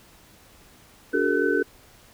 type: tone cluster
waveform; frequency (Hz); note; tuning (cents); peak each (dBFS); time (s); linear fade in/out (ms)
sine; 289.7 / 368.5 / 413.3 / 458.3 / 1514; D4 / F#4 / G#4 / A#4 / F#6; -24 / -7 / -8 / -29 / +39; -26; 1.13-1.63; 10
effects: pink hiss -53 dBFS RMS until 2.13 s